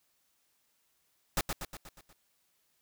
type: noise with echo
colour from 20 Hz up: pink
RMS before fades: -29 dBFS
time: 1.37-1.41 s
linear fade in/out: 2 ms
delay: 120 ms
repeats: 6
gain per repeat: -5 dB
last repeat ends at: 2.13 s
effects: white hiss -74 dBFS RMS until 2.81 s